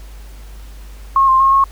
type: tone with pitch steps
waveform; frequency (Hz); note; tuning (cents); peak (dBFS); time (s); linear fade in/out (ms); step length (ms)
sine; 1083 / 1054 / 1080 / 1090; C#6 / C6 / C#6 / C#6; -41 / +12 / -45 / -29; -8; 1.16-1.64; 2; 120
effects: added 50 Hz sine -32 dBFS peak until 1.71 s + pink hiss -45 dBFS RMS until 1.71 s